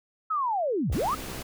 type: linear two-way sweep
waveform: sine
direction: down then up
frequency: 1317 to 45.87 to 1317 Hz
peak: -24 dBFS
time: 0.3-1.15 s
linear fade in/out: 10 ms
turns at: 0.93 s
type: click train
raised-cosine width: 2 ms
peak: -29 dBFS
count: 34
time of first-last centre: 0.9-1.408 s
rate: 64.9 Hz
type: noise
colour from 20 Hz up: pink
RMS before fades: -38 dBFS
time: 0.92-1.43 s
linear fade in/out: 10 ms
effects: none